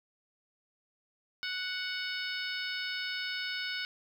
harmonic tone, 740 Hz, F#5, in tune, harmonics 2 / 3 / 4 / 5 / 6 / 7, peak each -38 / -40 / -41 / -42 / -43 / -43 dBFS, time 1.43-3.85 s, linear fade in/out 0 ms, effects 10-bit

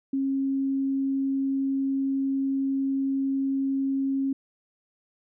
sine tone, 271.1 Hz, C#4, 38 cents flat, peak -23 dBFS, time 0.13-4.33 s, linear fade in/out 5 ms, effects none

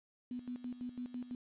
sine tone with tremolo, 246.9 Hz, B3, in tune, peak -38 dBFS, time 0.31-1.35 s, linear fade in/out 2 ms, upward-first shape square, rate 6 Hz, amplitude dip 75%, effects resampled to 8000 Hz + 11-bit

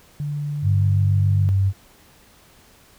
sine tone, 146.3 Hz, D3, 6 cents flat, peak -23 dBFS, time 0.2-1.49 s, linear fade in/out 0 ms
sine tone with pitch glide, 99.2 to 96.93 Hz, G2 to G2, +21 to -19 cents, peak -15 dBFS, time 0.62-1.73 s, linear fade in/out 50 ms, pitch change -40 cents, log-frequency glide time 1.35-1.5 s
effects pink hiss -52 dBFS RMS until 2.98 s

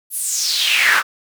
brown noise with high-pass filter sweep, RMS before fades -17 dBFS, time 0.1-1.03 s, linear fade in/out 50 ms, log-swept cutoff 12000 to 1300 Hz, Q 4.4, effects none

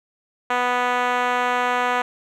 5% pulse tone with band-pass filter, 246.9 Hz, B3, in tune, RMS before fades -21 dBFS, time 0.5-2.02 s, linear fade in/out 5 ms, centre 860 Hz, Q 1, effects none

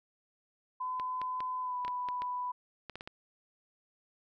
sine tone with pitch glide, 1013 to 991.6 Hz, B5 to B5, +44 to +7 cents, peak -33 dBFS, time 0.8-2.52 s, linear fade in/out 10 ms, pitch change -37 cents, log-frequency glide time 1.61-1.77 s
clicks, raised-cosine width 0.3 ms, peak -26 dBFS, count 11, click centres 0.998 / 1.216 / 1.405 / 1.849 / 1.88 / 2.087 / 2.22 / 2.897 / 2.956 / 3.009 / 3.075 s
effects none

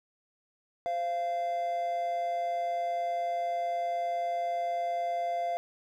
triangle tone pair together, 520 / 690.5 Hz, C5 / F5, -11 / -20 cents, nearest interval perfect fourth, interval 491 cents, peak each -37 / -27 dBFS, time 0.86-5.57 s, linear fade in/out 0 ms, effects none

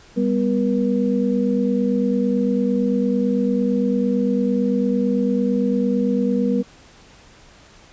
sine tone cluster, 199.3 / 248.2 / 478.8 Hz, G3 / B3 / A#4, +29 / +9 / +46 cents, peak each -20 / -20 / -23 dBFS, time 0.16-6.63 s, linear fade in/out 20 ms, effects pink hiss -48 dBFS RMS until 7.92 s + resampled to 16000 Hz

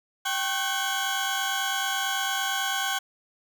30% pulse tone cluster, 782 / 1093 / 1515 / 3314 Hz, G5 / C#6 / F#6 / G#7, -4 / -25 / +40 / -4 cents, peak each -28 / -31 / -27 / -29 dBFS, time 0.25-2.99 s, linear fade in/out 10 ms, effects none

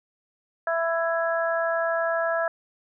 harmonic tone, 332 Hz, E4, 12 cents sharp, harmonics 2 / 3 / 4 / 5, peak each -24 / -34 / -30 / -29 dBFS, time 0.67-2.48 s, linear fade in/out 2 ms, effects none

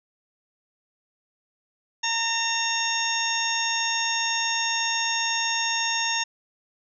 harmonic tone with a mistuned harmonic, 914 Hz, A#5, 34 cents flat, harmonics 1 / 2 / 3 / 4 / 6 / 7, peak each -30 / -30 / -30 / -30 / -30 / -30 dBFS, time 2.03-6.24 s, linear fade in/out 10 ms, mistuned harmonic 7, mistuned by +39 cents, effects none

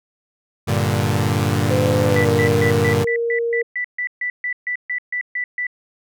sawtooth chord, G minor, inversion none, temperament equal, 98 / 116.54 / 146.83 Hz, G2 / Bb2 / D3, 0 / 0 / 0 cents, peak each -16 / -17 / -18 dBFS, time 0.67-3.05 s, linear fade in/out 20 ms
sine tone with pitch glide, 509 to 466.8 Hz, C5 to A#4, -48 to +2 cents, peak -18 dBFS, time 1.7-3.63 s, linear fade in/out 10 ms, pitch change -150 cents, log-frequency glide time 2.06-2.3 s
sine tone bursts, 1975.5 Hz, B6, in tune, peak -20 dBFS, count 16, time 2.16-5.668 s, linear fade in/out 2 ms, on 88 ms, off 140 ms
effects none

